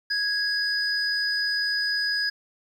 sine tone pair together, 1659 / 4971 Hz, G#6 / D#8, -2 / -2 cents, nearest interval octave + perfect fifth, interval 1900 cents, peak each -25 dBFS, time 0.1-2.3 s, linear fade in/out 10 ms, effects tanh soft clip ceiling -15 dBFS + 9-bit

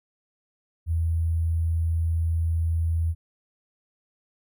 sine tone with sample-and-hold, 82.41 Hz, E2, in tune, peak -21 dBFS, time 0.86-3.15 s, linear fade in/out 50 ms, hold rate 11025 Hz, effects none

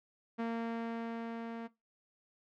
sawtooth tone with level ramp, 230 Hz, A#3, 23 cents flat, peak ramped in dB -29 to -36 dBFS, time 0.38-1.68 s, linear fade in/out 20 ms, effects noise-tail reverb RT60 0.2 s tail -18 dB re dry + low-pass 2000 Hz 12 dB/octave

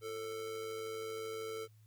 square tone with amplitude modulation, 443.6 Hz, A4, 14 cents sharp, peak -38 dBFS, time 0.01-1.68 s, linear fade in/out 50 ms, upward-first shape sine, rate 100 Hz, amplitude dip 55%, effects added 108 Hz sine -59 dBFS peak until 1.86 s + white hiss -75 dBFS RMS until 1.86 s

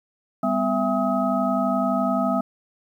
sine tone cluster, 199.2 / 250.9 / 664 / 808 / 1268 Hz, G3 / B3 / E5 / G#5 / D#6, +28 / +28 / +12 / -48 / +32 cents, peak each -26 / -24 / -24 / -31 / -27 dBFS, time 0.43-2.41 s, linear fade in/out 5 ms, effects 9-bit

